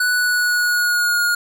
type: tone with pitch glide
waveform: square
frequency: 1480 to 1432.1 Hz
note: F#6 to F6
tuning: 0 to +43 cents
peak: -16 dBFS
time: 0-1.35 s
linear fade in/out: 5 ms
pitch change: -57 cents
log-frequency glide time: 0.13-1.21 s
effects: none